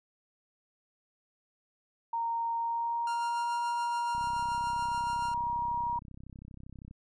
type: tone with pitch glide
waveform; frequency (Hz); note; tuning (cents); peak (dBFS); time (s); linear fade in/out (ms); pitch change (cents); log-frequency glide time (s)
sine; 926 to 950.9; A#5 to A#5; -12 to +34; -29; 2.13-5.99; 5; +46; 2.57-3.57
type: tone with tremolo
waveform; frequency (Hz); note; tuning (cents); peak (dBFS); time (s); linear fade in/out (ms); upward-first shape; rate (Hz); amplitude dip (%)
sawtooth; 1396.9; F6; 0; -35; 3.07-5.34; 2; sine; 7; 45
type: click train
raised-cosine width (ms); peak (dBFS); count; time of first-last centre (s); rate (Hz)
5; -35; 91; 4.15-6.911; 32.6
effects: resampled to 22050 Hz